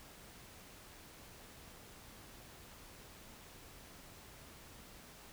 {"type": "silence", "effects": ["pink hiss -56 dBFS RMS until 5.32 s"]}